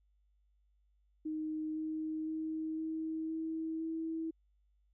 sine tone with pitch steps, 311.1 / 313.6 / 316.2 / 318.7 / 321.3 / 323.9 Hz, D#4 / D#4 / D#4 / D#4 / E4 / E4, 0 / +14 / +28 / +42 / -44 / -30 cents, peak -35 dBFS, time 1.25-4.31 s, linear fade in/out 10 ms, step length 510 ms, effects added 50 Hz sine -69 dBFS peak until 4.93 s

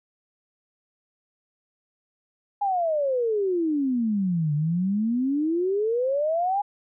sine exponential two-way sweep, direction down then up, 829 to 145 to 829 Hz, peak -21 dBFS, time 2.61-6.62 s, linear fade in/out 10 ms, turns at 4.54 s, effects none

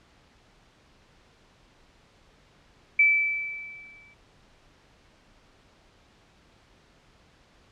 sine tone with exponential decay, 2316 Hz, D7, 25 cents flat, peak -14 dBFS, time 2.99-4.14 s, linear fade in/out 5 ms, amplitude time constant 250 ms, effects pink hiss -59 dBFS RMS until 7.71 s + low-pass 5000 Hz 12 dB/octave

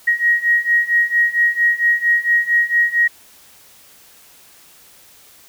sine beating tone pair, 1887 / 1891.4 Hz, A#6 / A#6, +21 / +25 cents, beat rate 4.4 Hz, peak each -17 / -15 dBFS, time 0.07-3.08 s, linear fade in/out 10 ms, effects white hiss -47 dBFS RMS until 5.48 s

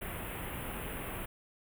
pink band-stop noise, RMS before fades -40 dBFS, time 0.01-1.26 s, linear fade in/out 10 ms, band 3100 to 9400 Hz, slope 48 dB/octave, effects none

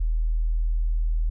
sine tone, 40.15 Hz, E1, 45 cents flat, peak -20 dBFS, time 0-1.3 s, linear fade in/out 10 ms, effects none

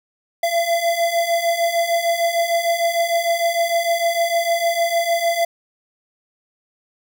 square beating tone pair, 674 / 680.6 Hz, E5 / F5, +38 / -45 cents, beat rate 6.6 Hz, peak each -23 / -19 dBFS, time 0.43-5.45 s, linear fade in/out 5 ms, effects none

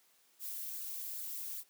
violet noise with flanger, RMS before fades -42 dBFS, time 0.39-1.64 s, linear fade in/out 50 ms, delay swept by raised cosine 0.32 to 4.52 ms, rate 2.5 Hz, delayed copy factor -0.55, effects white hiss -69 dBFS RMS until 1.69 s + high-pass 200 Hz 12 dB/octave

